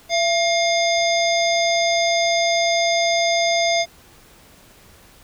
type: harmonic tone with a mistuned harmonic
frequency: 710 Hz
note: F5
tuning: 28 cents sharp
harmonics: 1 / 3 / 5 / 7 / 9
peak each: -18 / -23 / -25 / -26 / -28 dBFS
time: 0.09-3.86 s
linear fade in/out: 50 ms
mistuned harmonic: 1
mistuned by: -84 cents
effects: pink hiss -49 dBFS RMS until 5.23 s